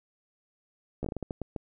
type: slowing click train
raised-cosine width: 2 ms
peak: -20 dBFS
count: 10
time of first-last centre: 1.03-1.562 s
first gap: 14 ms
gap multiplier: 1.34
effects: none